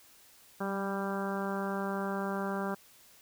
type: harmonic tone with a mistuned harmonic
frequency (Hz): 196.8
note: G3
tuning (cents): +7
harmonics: 1 / 2 / 3 / 4 / 5 / 6 / 7 / 8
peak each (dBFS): -35 / -38 / -40 / -41 / -42 / -43 / -43 / -44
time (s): 0.6-2.75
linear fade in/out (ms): 10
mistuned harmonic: 1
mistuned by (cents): -21
effects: white hiss -59 dBFS RMS until 3.21 s